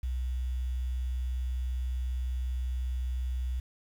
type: tone with quantisation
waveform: sine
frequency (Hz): 62.7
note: B1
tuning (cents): +27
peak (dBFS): -29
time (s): 0.03-3.6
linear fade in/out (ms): 5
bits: 9
effects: none